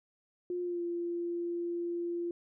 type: tone with pitch glide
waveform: sine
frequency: 355.4 to 344.7 Hz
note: F4 to F4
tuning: +30 to -23 cents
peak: -32 dBFS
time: 0.5-2.31 s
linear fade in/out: 2 ms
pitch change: -53 cents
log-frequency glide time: 0.62-0.82 s
effects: none